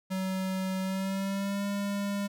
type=tone with pitch glide; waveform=square; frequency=188.7 to 201.1 Hz; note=F#3 to G3; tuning=+34 to +44 cents; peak=-30 dBFS; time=0.1-2.28 s; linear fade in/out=20 ms; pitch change=+110 cents; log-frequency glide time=0.81-1.66 s; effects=none